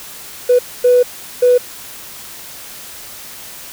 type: tone bursts at uneven times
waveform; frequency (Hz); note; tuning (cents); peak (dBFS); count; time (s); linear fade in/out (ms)
triangle; 493.9; B4; 0; -3; 3; 0.49-0.59 / 0.84-1.03 / 1.42-1.58; 10
effects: tanh soft clip ceiling -4 dBFS + white hiss -33 dBFS RMS until 3.72 s